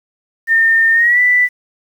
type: tone with pitch glide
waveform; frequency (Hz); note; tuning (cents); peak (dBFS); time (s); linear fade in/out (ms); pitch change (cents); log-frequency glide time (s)
sine; 1815 to 1979.3; A#6 to B6; -47 to +3; -8; 0.47-1.49; 50; +150; 0.93-1.2
effects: 7-bit